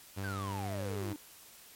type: tone with pitch glide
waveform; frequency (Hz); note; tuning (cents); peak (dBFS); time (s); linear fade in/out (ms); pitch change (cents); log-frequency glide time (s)
sawtooth; 98 to 99.31; G2 to G2; 0 to +23; -32; 0.16-1.14; 20; +23; 0.35-0.84
type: exponential sweep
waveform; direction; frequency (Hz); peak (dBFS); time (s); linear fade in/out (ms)
triangle; down; 1595 to 291.2; -38; 0.24-1.16; 0
effects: white hiss -55 dBFS RMS until 1.75 s + MP3 64 kbps